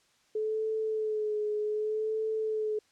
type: tone with vibrato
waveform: sine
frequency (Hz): 430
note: A4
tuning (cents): -40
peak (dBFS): -28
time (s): 0.35-2.79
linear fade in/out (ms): 5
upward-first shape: sine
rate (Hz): 0.65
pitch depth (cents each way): 34
effects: white hiss -67 dBFS RMS until 2.91 s + low-pass 7000 Hz 12 dB/octave